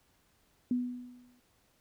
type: tone with exponential decay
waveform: sine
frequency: 246.9 Hz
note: B3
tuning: in tune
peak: -25 dBFS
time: 0.71-1.4 s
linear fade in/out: 2 ms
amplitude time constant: 150 ms
effects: pink hiss -70 dBFS RMS until 1.8 s